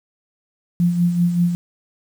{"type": "tone with tremolo", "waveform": "sine", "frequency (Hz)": 174.2, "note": "F3", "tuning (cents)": -4, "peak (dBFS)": -12, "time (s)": [0.8, 1.55], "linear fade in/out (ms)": 0, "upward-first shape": "sine", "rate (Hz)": 5.2, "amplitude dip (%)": 55, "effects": ["7-bit"]}